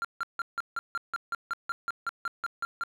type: tone bursts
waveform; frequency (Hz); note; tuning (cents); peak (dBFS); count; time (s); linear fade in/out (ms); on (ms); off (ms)
triangle; 1382; F6; -19; -26; 16; 0.02-2.836; 0; 26; 160
effects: none